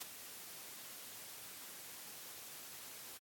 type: noise with ADSR envelope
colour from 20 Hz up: white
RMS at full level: -42 dBFS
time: 0-3.18 s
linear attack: 16 ms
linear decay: 16 ms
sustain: -9 dB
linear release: 11 ms
effects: high-pass 100 Hz 12 dB/octave + AAC 64 kbps